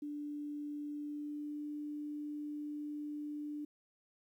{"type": "tone with pitch glide", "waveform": "sine", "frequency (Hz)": [293.7, 296.4], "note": ["D4", "D4"], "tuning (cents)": [0, 16], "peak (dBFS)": -39, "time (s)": [0.02, 3.65], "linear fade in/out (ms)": 5, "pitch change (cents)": 16, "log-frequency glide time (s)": [0.84, 1.65], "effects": ["12-bit"]}